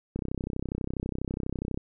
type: click train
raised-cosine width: 3 ms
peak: -18 dBFS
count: 53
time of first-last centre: 0.16-1.775 s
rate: 32.2 Hz
effects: none